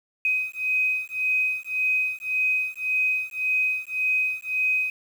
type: beating tone pair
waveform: sine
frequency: 2516 / 2517.8 Hz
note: D#7 / D#7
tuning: +19 / +20 cents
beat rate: 1.8 Hz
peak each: -25 dBFS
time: 0.25-4.9 s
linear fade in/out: 2 ms
effects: 8-bit